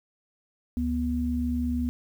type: tone pair together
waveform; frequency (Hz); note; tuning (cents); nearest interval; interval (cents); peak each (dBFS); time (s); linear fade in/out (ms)
sine; 72.57 / 244.1; D2 / B3; -20 / -20; octave + major sixth; 2100; -29 / -26; 0.77-1.89; 0
effects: 9-bit